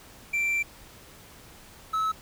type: tone pair in turn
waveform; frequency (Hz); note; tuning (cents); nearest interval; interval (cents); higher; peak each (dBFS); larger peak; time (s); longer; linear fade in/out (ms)
triangle; 2349 / 1296.4; D7 / E6; 0 / -29; minor seventh; 1029; first; -22; neither; 0.33-0.63 / 1.93-2.12; first; 10
effects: pink hiss -50 dBFS RMS until 2.21 s